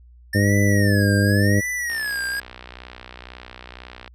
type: tone with vibrato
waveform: square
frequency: 1781 Hz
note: A6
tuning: 21 cents sharp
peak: -24 dBFS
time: 0.33-2.4 s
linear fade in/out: 5 ms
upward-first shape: sine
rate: 0.91 Hz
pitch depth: 190 cents each way
type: harmonic tone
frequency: 101.2 Hz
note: G#2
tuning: 44 cents flat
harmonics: 1 / 2 / 3 / 4 / 5 / 6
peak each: -17 / -21 / -24 / -29 / -27 / -30 dBFS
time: 0.34-1.61 s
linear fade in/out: 20 ms
type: click train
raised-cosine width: 0.3 ms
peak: -21 dBFS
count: 136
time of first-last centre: 1.9-4.077 s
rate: 62 Hz
effects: added 60 Hz sine -45 dBFS peak until 4.14 s + resampled to 32000 Hz

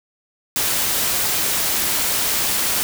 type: noise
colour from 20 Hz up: white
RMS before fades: -20 dBFS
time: 0.56-2.83 s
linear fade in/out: 0 ms
effects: none

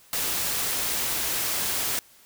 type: noise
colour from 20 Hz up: white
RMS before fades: -27 dBFS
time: 0.13-1.99 s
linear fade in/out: 0 ms
effects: white hiss -55 dBFS RMS until 2.25 s

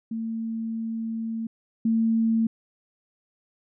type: tone pair in turn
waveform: sine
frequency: 225.5 / 225.5 Hz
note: A3 / A3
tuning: +43 / +43 cents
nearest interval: unison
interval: 0 cents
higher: neither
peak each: -27 / -19 dBFS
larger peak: second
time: 0.11-1.47 / 1.85-2.47 s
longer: first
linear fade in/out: 5 ms
effects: none

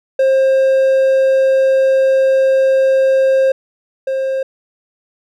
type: tone pair in turn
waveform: triangle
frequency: 532 / 532 Hz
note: C5 / C5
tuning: +29 / +29 cents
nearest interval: unison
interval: 0 cents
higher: neither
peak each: -7 / -13 dBFS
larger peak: first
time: 0.19-3.52 / 4.07-4.43 s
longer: first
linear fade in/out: 5 ms
effects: none

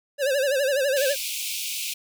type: tone with vibrato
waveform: square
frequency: 548 Hz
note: C#5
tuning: 20 cents flat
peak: -21 dBFS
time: 0.18-1.16 s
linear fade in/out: 50 ms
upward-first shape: sine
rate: 12 Hz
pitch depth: 110 cents each way
type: high-pass noise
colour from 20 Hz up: pink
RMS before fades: -30 dBFS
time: 0.96-1.94 s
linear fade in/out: 10 ms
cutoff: 2300 Hz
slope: 96 dB/octave
effects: none

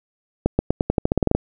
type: accelerating click train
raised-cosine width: 2 ms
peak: -3 dBFS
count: 13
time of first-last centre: 0.46-1.35 s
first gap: 130 ms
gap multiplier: 0.89
effects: none

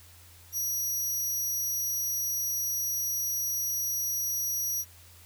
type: tone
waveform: 20% pulse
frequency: 5790 Hz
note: F#8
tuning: 38 cents flat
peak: -23 dBFS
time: 0.52-4.85 s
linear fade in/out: 50 ms
effects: added 86 Hz sine -54 dBFS peak until 5.25 s + white hiss -55 dBFS RMS until 5.25 s

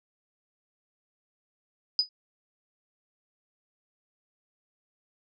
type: tone with exponential decay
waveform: sine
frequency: 4970 Hz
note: D#8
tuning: 3 cents flat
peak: -16 dBFS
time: 1.99-2.09 s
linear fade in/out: 1 ms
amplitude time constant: 20 ms
effects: none

